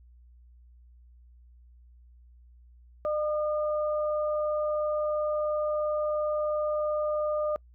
sine tone pair together, 604.1 / 1213 Hz, D5 / D#6, +49 / -44 cents, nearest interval octave, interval 1207 cents, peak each -26 / -35 dBFS, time 3.05-7.56 s, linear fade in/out 0 ms, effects noise-tail reverb RT60 0.1 s tail -26 dB re dry + added 60 Hz sine -52 dBFS peak until 7.74 s

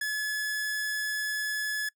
45% pulse tone, 1709 Hz, G#6, 49 cents sharp, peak -28 dBFS, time 0.01-1.89 s, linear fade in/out 5 ms, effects noise-tail reverb RT60 0.1 s tail -25 dB re dry

